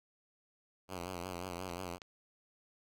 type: tone with vibrato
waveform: 5% pulse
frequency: 89.9 Hz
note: F#2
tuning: 49 cents flat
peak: -29 dBFS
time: 0.88-1.99 s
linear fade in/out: 50 ms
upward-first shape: sine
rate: 5.6 Hz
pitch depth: 76 cents each way
type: clicks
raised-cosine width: 0.2 ms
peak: -29 dBFS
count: 2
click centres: 1.695 / 2.018 s
effects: none